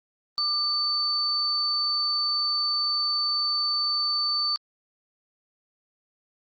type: tone pair together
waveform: sine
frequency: 1200 / 4531 Hz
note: D6 / C#8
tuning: +37 / +37 cents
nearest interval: octave + major seventh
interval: 2300 cents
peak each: -32 / -23 dBFS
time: 0.38-4.56 s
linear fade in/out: 0 ms
effects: Opus 32 kbps